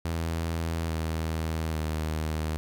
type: tone with pitch steps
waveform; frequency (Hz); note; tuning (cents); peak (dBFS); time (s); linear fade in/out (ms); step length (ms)
sawtooth; 82.41 / 80.3 / 78.24; E2 / E2 / D#2; 0 / -45 / +10; -24; 0.05-2.57; 0; 840
effects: 10-bit